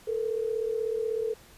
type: tone pair together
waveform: sine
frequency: 440 / 476.3 Hz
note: A4 / A#4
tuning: 0 / +37 cents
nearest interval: minor second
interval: 137 cents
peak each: -28 / -32 dBFS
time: 0.07-1.34 s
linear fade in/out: 10 ms
effects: pink hiss -54 dBFS RMS until 1.57 s + resampled to 32000 Hz